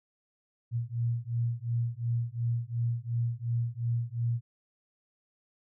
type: beating tone pair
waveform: sine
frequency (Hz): 116.54 / 119.34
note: A#2 / A#2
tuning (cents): 0 / +41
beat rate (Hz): 2.8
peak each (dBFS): -31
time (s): 0.71-4.41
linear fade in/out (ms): 50
effects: none